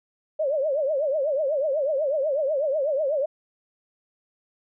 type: tone with vibrato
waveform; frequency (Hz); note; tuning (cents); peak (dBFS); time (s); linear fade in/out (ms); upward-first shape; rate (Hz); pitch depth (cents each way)
sine; 579; D5; -25; -21; 0.39-3.26; 10; triangle; 8.1; 200
effects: none